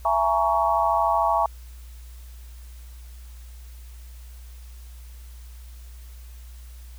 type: chord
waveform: sine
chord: A# half-diminished seventh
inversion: second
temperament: just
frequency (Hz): 671.3 / 839.1 / 932.3 / 1118.8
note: E5 / G#5 / A#5 / C#6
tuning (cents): +31 / +18 / 0 / +16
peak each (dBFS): -24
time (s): 0.05-1.46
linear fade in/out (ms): 2
effects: added 60 Hz sine -39 dBFS peak until 6.98 s + white hiss -54 dBFS RMS until 6.98 s